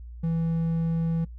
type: tone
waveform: triangle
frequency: 164.81 Hz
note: E3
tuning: in tune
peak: -21 dBFS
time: 0.23-1.25 s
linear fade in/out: 10 ms
effects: noise-tail reverb RT60 0.1 s tail -22 dB re dry + added 59 Hz sine -38 dBFS peak until 1.38 s